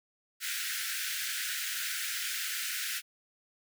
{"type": "high-pass noise", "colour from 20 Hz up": "pink", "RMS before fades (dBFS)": -35, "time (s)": [0.4, 3.02], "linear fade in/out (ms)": 50, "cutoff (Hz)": 1400, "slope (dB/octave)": 96, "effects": []}